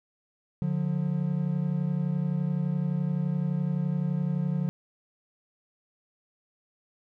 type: tone pair together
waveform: triangle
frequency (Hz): 146.83 / 178.57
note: D3 / F3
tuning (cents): 0 / +39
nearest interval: minor third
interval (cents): 339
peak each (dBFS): -26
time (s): 0.62-4.69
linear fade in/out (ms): 0
effects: none